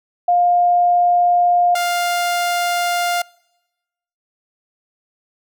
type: tone pair in turn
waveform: sine / sawtooth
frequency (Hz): 706 / 701.5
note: F5 / F5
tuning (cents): +19 / +8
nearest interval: unison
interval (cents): 11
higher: first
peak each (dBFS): -11 / -13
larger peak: first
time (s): 0.28-1.75 / 1.75-3.22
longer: neither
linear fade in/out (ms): 5
effects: noise-tail reverb RT60 1.0 s tail -26 dB re dry